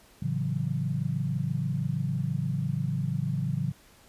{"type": "chord", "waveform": "sine", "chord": "F# minor seventh", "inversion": "first", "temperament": "equal", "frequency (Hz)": [110, 138.59, 164.81, 185], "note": ["A2", "C#3", "E3", "F#3"], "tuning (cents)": [0, 0, 0, 0], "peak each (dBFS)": [-34, -29, -32, -35], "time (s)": [0.22, 3.72], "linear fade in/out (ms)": 5, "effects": ["pink hiss -57 dBFS RMS until 4.08 s", "resampled to 32000 Hz"]}